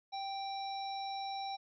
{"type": "harmonic tone", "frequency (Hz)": 784, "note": "G5", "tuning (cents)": 0, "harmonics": [1, 3, 5, 7], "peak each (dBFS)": [-38, -53, -46, -51], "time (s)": [0.12, 1.57], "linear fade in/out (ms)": 20, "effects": []}